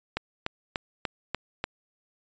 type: click train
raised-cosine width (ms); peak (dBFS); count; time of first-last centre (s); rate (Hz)
0.3; -12; 6; 0.17-1.641; 3.4
effects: resampled to 16000 Hz